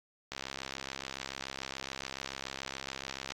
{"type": "click train", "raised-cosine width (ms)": 0.2, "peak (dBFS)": -20, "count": 202, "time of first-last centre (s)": [0.32, 3.32], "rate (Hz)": 67, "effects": ["AAC 64 kbps"]}